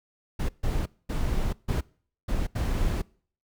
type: noise bursts at uneven times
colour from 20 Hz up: brown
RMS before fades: -26 dBFS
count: 6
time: 0.39-0.49 / 0.63-0.86 / 1.09-1.53 / 1.68-1.81 / 2.28-2.47 / 2.55-3.02 s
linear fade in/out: 10 ms
effects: noise-tail reverb RT60 0.5 s tail -24 dB re dry